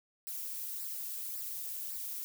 violet noise with flanger, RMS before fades -40 dBFS, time 0.27-2.24 s, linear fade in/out 0 ms, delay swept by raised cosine 0.3 to 2.5 ms, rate 1.8 Hz, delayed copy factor -0.6, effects none

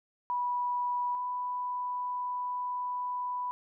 sine tone pair in turn, 980 / 990.2 Hz, B5 / B5, -14 / +4 cents, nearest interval unison, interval 18 cents, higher second, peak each -28 / -31 dBFS, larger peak first, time 0.3-1.15 / 1.15-3.51 s, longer second, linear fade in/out 0 ms, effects none

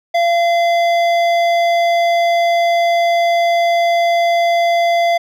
sine tone with hard clipping, 685 Hz, F5, 34 cents flat, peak -13 dBFS, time 0.14-5.18 s, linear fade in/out 10 ms, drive 12 dB, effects none

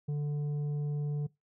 sine tone with tanh clipping, 146.83 Hz, D3, in tune, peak -31 dBFS, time 0.08-1.27 s, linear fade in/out 10 ms, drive 6 dB, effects noise-tail reverb RT60 0.2 s tail -22 dB re dry

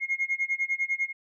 sine tone with tremolo, 2149 Hz, C7, 46 cents sharp, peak -21 dBFS, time 0-1.13 s, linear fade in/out 50 ms, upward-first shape sine, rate 10 Hz, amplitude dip 95%, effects tanh soft clip ceiling -19 dBFS

